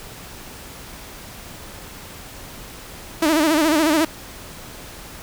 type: tone with vibrato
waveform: sawtooth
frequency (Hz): 311.1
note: D#4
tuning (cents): 0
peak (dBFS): -11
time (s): 3.22-4.05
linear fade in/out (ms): 5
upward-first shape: sine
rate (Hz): 14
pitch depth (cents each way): 110
effects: pink hiss -38 dBFS RMS until 5.22 s